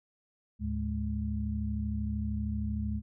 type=tone cluster; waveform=sine; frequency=74.2 / 107.2 / 210.4 Hz; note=D2 / A2 / G#3; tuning=+18 / -45 / +23 cents; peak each=-33 / -37 / -34 dBFS; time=0.59-3.02 s; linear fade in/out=50 ms; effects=none